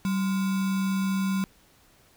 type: tone with sample-and-hold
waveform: sine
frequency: 192 Hz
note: G3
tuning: 36 cents flat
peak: -23 dBFS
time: 0.05-1.44 s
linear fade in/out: 0 ms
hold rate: 1225 Hz
effects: pink hiss -59 dBFS RMS until 2.16 s